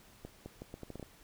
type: accelerating click train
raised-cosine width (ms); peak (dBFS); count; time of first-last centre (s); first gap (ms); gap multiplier
2; -30; 9; 0.25-1.028; 210; 0.76
effects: pink hiss -60 dBFS RMS until 1.23 s